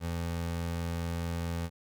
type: tone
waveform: 25% pulse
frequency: 84.6 Hz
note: E2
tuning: 45 cents sharp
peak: -28 dBFS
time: 0-1.7 s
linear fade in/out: 50 ms
effects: none